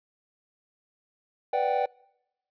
triangle chord, G major seventh, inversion first, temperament equal with one note detuned, 493.9 / 587.3 / 745.6 / 784 Hz, B4 / D5 / F#5 / G5, 0 / 0 / +13 / 0 cents, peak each -27 / -28 / -28 / -25 dBFS, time 1.53-1.86 s, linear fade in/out 5 ms, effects noise-tail reverb RT60 0.9 s tail -26 dB re dry + resampled to 11025 Hz

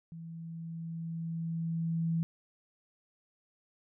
sine tone with level ramp, 165 Hz, E3, 2 cents sharp, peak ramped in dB -42 to -27 dBFS, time 0.12-2.23 s, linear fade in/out 0 ms, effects none

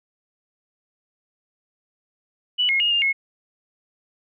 sine tone with pitch steps, 2959 / 2157 / 2856 / 2808 / 2174 Hz, F#7 / C#7 / F7 / F7 / C#7, -1 / -48 / +38 / +9 / -34 cents, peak -17 dBFS, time 2.58-3.13 s, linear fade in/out 20 ms, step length 110 ms, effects none

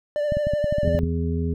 triangle tone with vibrato, 590 Hz, D5, 8 cents sharp, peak -19 dBFS, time 0.16-0.99 s, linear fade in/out 0 ms, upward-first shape sine, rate 13 Hz, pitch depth 28 cents each way
clicks, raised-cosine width 5 ms, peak -14 dBFS, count 11, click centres 0.322 / 0.37 / 0.47 / 0.536 / 0.643 / 0.725 / 0.784 / 0.833 / 0.878 / 0.95 / 1.034 s
harmonic tone, 83 Hz, E2, 12 cents sharp, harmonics 1 / 2 / 3 / 5, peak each -24 / -27 / -29 / -31 dBFS, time 0.84-1.54 s, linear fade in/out 5 ms
effects none

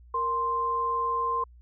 sine tone pair together, 466.2 / 1046.5 Hz, A#4 / C6, 0 / 0 cents, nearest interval octave + major second, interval 1400 cents, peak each -34 / -25 dBFS, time 0.14-1.44 s, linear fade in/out 5 ms, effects added 60 Hz sine -49 dBFS peak until 1.61 s

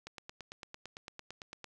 click train, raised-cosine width 0.2 ms, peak -27 dBFS, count 15, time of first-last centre 0.07-1.643 s, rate 8.9 Hz, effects none

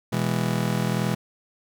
40% pulse chord, E major, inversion second, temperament just, 123.61 / 164.81 / 206 Hz, B2 / E3 / G#3, +2 / 0 / -14 cents, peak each -26 dBFS, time 0.12-1.15 s, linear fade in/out 10 ms, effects none

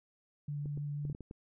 sine tone with vibrato, 145.5 Hz, D3, 16 cents flat, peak -35 dBFS, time 0.48-1.13 s, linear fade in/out 5 ms, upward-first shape sine, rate 6.3 Hz, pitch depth 9 cents each way
clicks, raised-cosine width 3 ms, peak -32 dBFS, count 7, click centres 0.658 / 0.775 / 1.052 / 1.099 / 1.149 / 1.207 / 1.311 s
effects none

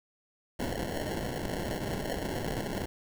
white noise with sample-and-hold, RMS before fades -34 dBFS, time 0.59-2.86 s, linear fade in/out 5 ms, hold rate 1225 Hz, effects none

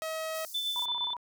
sawtooth tone, 638 Hz, D#5, 43 cents sharp, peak -29 dBFS, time 0.02-0.45 s, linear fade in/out 0 ms
white high-pass noise, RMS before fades -45 dBFS, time 0.34-0.86 s, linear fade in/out 10 ms, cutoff 4700 Hz, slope 48 dB/octave
sine tone with tremolo, 3520 Hz, A7, in tune, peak -28 dBFS, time 0.54-1.14 s, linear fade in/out 10 ms, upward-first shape sine, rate 8.6 Hz, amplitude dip 40%
sine tone bursts, 970 Hz, B5, 31 cents flat, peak -35 dBFS, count 7, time 0.76-1.167 s, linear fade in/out 0 ms, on 35 ms, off 27 ms
effects none

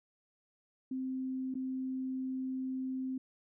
sine tone with dropouts, 260.6 Hz, C4, 7 cents flat, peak -34 dBFS, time 0.91-3.18 s, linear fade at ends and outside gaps 5 ms, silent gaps 1.542-1.552 s, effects none

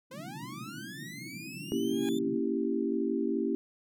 pink band-pass noise, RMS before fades -44 dBFS, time 0.1-2.41 s, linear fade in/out 50 ms, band 120 to 340 Hz, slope 96 dB/octave
sawtooth linear sweep, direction up, 497 to 3572 Hz, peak -40 dBFS, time 0.11-2.19 s, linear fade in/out 5 ms
sine chord, A# diminished seventh, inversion none, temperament equal with one note detuned, 233.1 / 278.1 / 329.6 / 392 Hz, A#3 / C#4 / E4 / G4, 0 / +6 / 0 / 0 cents, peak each -33 dBFS, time 1.72-3.55 s, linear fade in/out 0 ms
15% pulse tone with exponential growth, 815 Hz, G#5, 33 cents flat, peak -32 dBFS, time 1.81-2.09 s, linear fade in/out 1 ms, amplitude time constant 59 ms
effects none

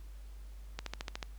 click train, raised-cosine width 0.2 ms, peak -20 dBFS, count 7, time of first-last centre 0.79-1.228 s, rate 13.7 Hz, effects added 50 Hz sine -45 dBFS peak until 1.38 s + pink hiss -64 dBFS RMS until 1.38 s

